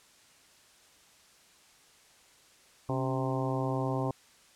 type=harmonic tone with a mistuned harmonic; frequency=130.81 Hz; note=C3; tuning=in tune; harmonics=1 / 2 / 3 / 4 / 5 / 6 / 7 / 8; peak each=-32 / -35 / -37 / -38 / -39 / -40 / -40 / -41 dBFS; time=2.89-4.11 s; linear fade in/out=2 ms; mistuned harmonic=2; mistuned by=+73 cents; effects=white hiss -60 dBFS RMS until 4.55 s + low-pass 9000 Hz 12 dB/octave